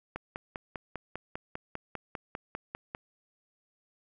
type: click train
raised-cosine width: 0.5 ms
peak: -21 dBFS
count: 15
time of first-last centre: 0.16-2.949 s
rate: 5.02 Hz
effects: none